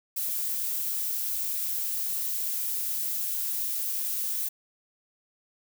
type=noise; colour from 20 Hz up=violet; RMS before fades=-30 dBFS; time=0.16-4.49 s; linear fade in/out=10 ms; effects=none